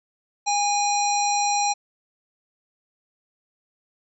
harmonic tone, 819 Hz, G#5, 24 cents flat, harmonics 1 / 3 / 5 / 7 / 9, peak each -21 / -31 / -30 / -27 / -32 dBFS, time 0.46-1.74 s, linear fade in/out 20 ms, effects none

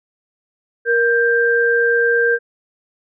sine tone pair together, 470.1 / 1582.2 Hz, A#4 / G6, +15 / +16 cents, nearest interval octave + major sixth, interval 2101 cents, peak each -15 dBFS, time 0.85-2.39 s, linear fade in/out 50 ms, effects none

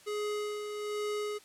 square tone with tremolo, 418.4 Hz, G#4, 13 cents sharp, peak -32 dBFS, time 0.06-1.39 s, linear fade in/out 20 ms, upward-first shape sine, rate 1.2 Hz, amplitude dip 45%, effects white hiss -58 dBFS RMS until 1.44 s + low-pass 10000 Hz 12 dB/octave

